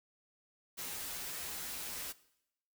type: noise with comb filter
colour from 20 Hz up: white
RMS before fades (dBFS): -42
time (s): 0.77-2.13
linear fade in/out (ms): 20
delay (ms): 9.2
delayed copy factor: -0.75
effects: noise-tail reverb RT60 0.8 s tail -19 dB re dry